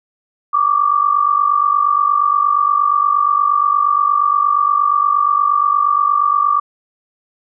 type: tone pair together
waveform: sine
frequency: 1144 / 1192.5 Hz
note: D6 / D6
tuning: -46 / +26 cents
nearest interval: minor second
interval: 72 cents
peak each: -14 dBFS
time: 0.53-6.6 s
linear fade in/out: 10 ms
effects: none